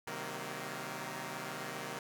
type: chord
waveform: 5% pulse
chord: C half-diminished seventh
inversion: none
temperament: equal with one note detuned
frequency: 130.81 / 155.56 / 189.43 / 233.1 Hz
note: C3 / Eb3 / Gb3 / Bb3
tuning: 0 / 0 / +41 / 0 cents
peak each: -34 dBFS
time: 0.07-1.99 s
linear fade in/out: 2 ms
effects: none